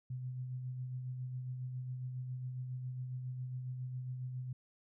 sine tone with tremolo, 127.1 Hz, C3, 50 cents flat, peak -37 dBFS, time 0.1-4.53 s, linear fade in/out 5 ms, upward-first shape sine, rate 7.3 Hz, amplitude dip 35%, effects none

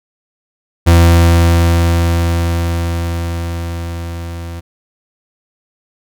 40% pulse tone with level ramp, 84.7 Hz, E2, 48 cents sharp, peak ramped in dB -3 to -23 dBFS, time 0.86-4.61 s, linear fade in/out 20 ms, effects none

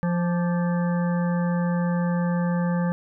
harmonic tone with a mistuned harmonic, 174.61 Hz, F3, in tune, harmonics 1 / 3 / 5 / 7 / 9 / 10, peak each -21 / -31 / -35 / -38 / -40 / -41 dBFS, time 0.03-2.92 s, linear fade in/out 0 ms, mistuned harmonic 7, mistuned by -63 cents, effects none

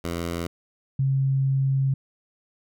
10% pulse / sine tone pair in turn, 85.1 / 135.09 Hz, F2 / C#3, -44 / -44 cents, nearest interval minor sixth, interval 800 cents, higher second, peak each -19 dBFS, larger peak neither, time 0.04-0.47 / 0.99-1.94 s, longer second, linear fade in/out 5 ms, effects none

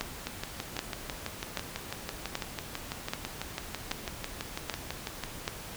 two click trains, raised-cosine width 0.2 ms, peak -13 / -16 dBFS, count 8 / 31, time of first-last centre 0.01-5.479 / 0.27-5.237 s, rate 1.28 / 6.04 Hz, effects pink hiss -43 dBFS RMS until 5.76 s

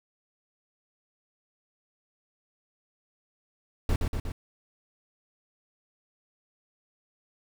brown noise with echo, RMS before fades -24 dBFS, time 3.89-3.96 s, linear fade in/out 2 ms, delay 120 ms, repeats 3, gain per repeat -3 dB, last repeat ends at 4.32 s, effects none

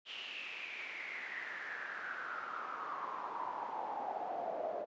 brown noise with band-pass filter sweep, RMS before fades -42 dBFS, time 0.05-4.86 s, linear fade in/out 50 ms, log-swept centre 3000 to 610 Hz, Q 7.3, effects high-pass 300 Hz 12 dB/octave + resampled to 16000 Hz

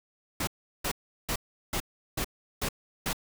pink noise bursts, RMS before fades -30 dBFS, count 7, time 0.4-3.131 s, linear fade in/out 5 ms, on 73 ms, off 370 ms, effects none

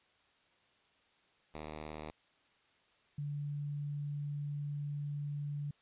5% pulse / sine tone pair in turn, 76.9 / 145.17 Hz, D#2 / D3, -20 / -20 cents, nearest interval major seventh, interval 1100 cents, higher second, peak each -32 / -36 dBFS, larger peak first, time 1.54-2.11 / 3.18-5.71 s, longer second, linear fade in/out 5 ms, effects white hiss -70 dBFS RMS until 5.81 s + resampled to 8000 Hz

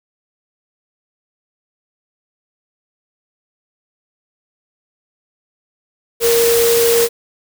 sine tone in noise, 466.2 Hz, A#4, in tune, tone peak -11 dBFS, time 6.2-7.09 s, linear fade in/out 50 ms, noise white, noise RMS -18 dBFS, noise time 6.2-7.09 s, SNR +4 dB, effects none

